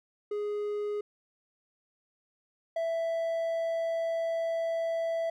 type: tone pair in turn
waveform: triangle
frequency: 415.3 / 661.3 Hz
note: G#4 / E5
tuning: 0 / +5 cents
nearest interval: minor sixth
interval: 805 cents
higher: second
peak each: -28 / -26 dBFS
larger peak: second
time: 0.31-1.01 / 2.76-5.3 s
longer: second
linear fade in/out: 5 ms
effects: none